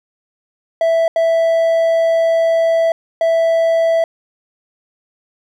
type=tone bursts at uneven times; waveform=triangle; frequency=659.3 Hz; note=E5; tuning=in tune; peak=-9 dBFS; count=3; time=0.81-1.08 / 1.16-2.92 / 3.21-4.04 s; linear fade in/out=2 ms; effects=none